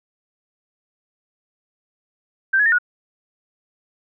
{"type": "tone with pitch steps", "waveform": "sine", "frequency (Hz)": [1565, 1685, 1817, 1456], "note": ["G6", "G#6", "A#6", "F#6"], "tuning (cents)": [-3, 25, -45, -28], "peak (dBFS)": -13, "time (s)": [2.53, 2.786], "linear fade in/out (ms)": 10, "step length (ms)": 64, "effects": []}